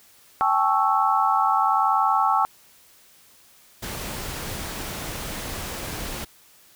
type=chord; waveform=sine; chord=A dominant seventh; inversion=third; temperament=equal with one note detuned; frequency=784 / 864.9 / 1108.7 / 1318.5 Hz; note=G5 / A5 / C#6 / E6; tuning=0 / -30 / 0 / 0 cents; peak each=-23 dBFS; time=0.41-2.45 s; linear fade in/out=0 ms
type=noise; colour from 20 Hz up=pink; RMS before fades=-32 dBFS; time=3.82-6.25 s; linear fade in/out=10 ms
effects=white hiss -54 dBFS RMS until 6.75 s